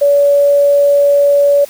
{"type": "tone", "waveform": "sine", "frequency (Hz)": 570, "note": "C#5", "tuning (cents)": 48, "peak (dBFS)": -6, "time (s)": [0.01, 1.65], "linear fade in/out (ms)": 10, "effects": ["white hiss -36 dBFS RMS until 1.69 s"]}